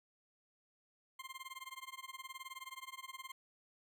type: tone with tremolo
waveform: 20% pulse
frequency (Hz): 1054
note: C6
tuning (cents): +12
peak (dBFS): -39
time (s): 1.19-3.32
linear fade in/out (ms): 5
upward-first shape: sine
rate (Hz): 19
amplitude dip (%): 95
effects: none